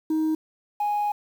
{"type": "tone pair in turn", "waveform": "sine", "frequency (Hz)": [314.4, 829.2], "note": ["D#4", "G#5"], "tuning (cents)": [18, -3], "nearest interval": "octave + perfect fourth", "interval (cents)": 1679, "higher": "second", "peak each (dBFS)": [-18, -20], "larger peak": "first", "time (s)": [[0.1, 0.35], [0.8, 1.12]], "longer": "second", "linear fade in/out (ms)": 5, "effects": ["tanh soft clip ceiling -20 dBFS", "8-bit"]}